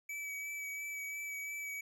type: tone with vibrato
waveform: square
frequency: 2290 Hz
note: D7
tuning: 44 cents flat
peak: -40 dBFS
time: 0.09-1.81 s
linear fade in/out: 5 ms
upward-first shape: sine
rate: 2.9 Hz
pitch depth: 18 cents each way
effects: none